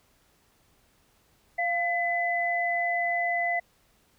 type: tone pair together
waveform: sine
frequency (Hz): 695 / 2008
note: F5 / B6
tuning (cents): -9 / +28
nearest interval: octave + tritone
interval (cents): 1837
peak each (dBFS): -27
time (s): 1.58-3.6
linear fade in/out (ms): 10
effects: pink hiss -65 dBFS RMS until 4.18 s